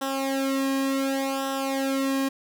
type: tone with flanger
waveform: sawtooth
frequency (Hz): 270.5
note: C#4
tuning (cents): -42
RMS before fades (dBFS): -26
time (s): 0.01-2.29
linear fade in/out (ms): 10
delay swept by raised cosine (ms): 0.44 to 1.42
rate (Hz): 0.68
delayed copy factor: -0.85
effects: none